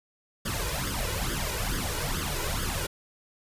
pink noise with flanger, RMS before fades -30 dBFS, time 0.45-2.87 s, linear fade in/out 10 ms, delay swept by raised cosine 0.6 to 2.1 ms, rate 2.3 Hz, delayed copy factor +0.75, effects resampled to 32000 Hz

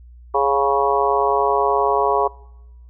harmonic tone with a mistuned harmonic, 138.59 Hz, C#3, in tune, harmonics 3 / 4 / 5 / 6 / 7 / 8, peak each -20 / -24 / -22 / -25 / -20 / -22 dBFS, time 0.34-2.28 s, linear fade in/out 10 ms, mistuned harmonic 5, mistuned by +26 cents, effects noise-tail reverb RT60 1.0 s tail -25 dB re dry + added 60 Hz sine -40 dBFS peak until 2.89 s

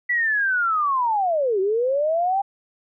sine linear two-way sweep, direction down then up, 1975.5 to 370 to 803 Hz, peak -18 dBFS, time 0.09-2.42 s, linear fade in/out 10 ms, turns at 1.6 s, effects none

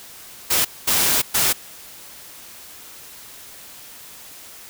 white noise bursts at uneven times, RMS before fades -18 dBFS, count 3, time 0.5-0.65 / 0.87-1.22 / 1.34-1.53 s, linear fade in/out 10 ms, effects white hiss -41 dBFS RMS until 4.69 s

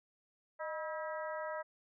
harmonic tone with a mistuned harmonic, 322.6 Hz, E4, 37 cents flat, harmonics 2 / 3 / 4 / 5 / 6, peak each -40 / -44 / -46 / -48 / -50 dBFS, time 0.59-1.63 s, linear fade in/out 20 ms, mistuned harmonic 2, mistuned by -75 cents, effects none

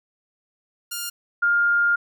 5% pulse / sine tone pair in turn, 1408 / 1408 Hz, F6 / F6, +14 / +14 cents, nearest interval unison, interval 0 cents, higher neither, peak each -16 dBFS, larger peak neither, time 0.91-1.1 / 1.42-1.96 s, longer second, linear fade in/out 10 ms, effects none

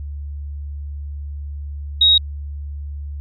sine tone, 3784 Hz, A#7, 25 cents sharp, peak -9 dBFS, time 2.01-2.18 s, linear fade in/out 5 ms, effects added 72 Hz sine -26 dBFS peak until 3.2 s

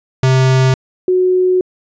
square / sine tone pair in turn, 130.81 / 367.4 Hz, C3 / F#4, 0 / -12 cents, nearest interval octave + tritone, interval 1788 cents, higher second, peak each -9 dBFS, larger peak neither, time 0.23-0.74 / 1.08-1.61 s, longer second, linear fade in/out 2 ms, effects resampled to 16000 Hz

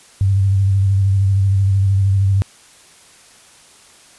sine tone with vibrato, 97.6 Hz, G2, 7 cents flat, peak -11 dBFS, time 0.21-2.42 s, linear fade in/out 0 ms, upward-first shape square, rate 13 Hz, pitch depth 28 cents each way, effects white hiss -46 dBFS RMS until 4.18 s + resampled to 24000 Hz

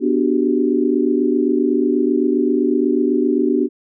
sine chord, G major seventh, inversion first, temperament equal with one note detuned, 246.9 / 293.7 / 370 / 397.9 Hz, B3 / D4 / F#4 / G4, 0 / 0 / 0 / +26 cents, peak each -19 / -18 / -19 / -22 dBFS, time 0-3.69 s, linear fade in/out 50 ms, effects none

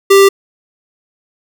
square tone, 393.4 Hz, G4, 6 cents sharp, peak -4 dBFS, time 0.1-0.29 s, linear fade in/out 10 ms, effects none

